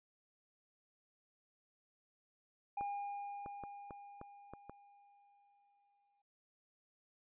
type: tone with exponential decay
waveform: triangle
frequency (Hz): 810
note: G#5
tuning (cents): -43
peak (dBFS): -35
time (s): 2.77-6.22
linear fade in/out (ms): 5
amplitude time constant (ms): 750
type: clicks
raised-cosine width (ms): 1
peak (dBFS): -33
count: 7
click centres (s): 2.81 / 3.461 / 3.637 / 3.908 / 4.214 / 4.536 / 4.696
effects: resampled to 8000 Hz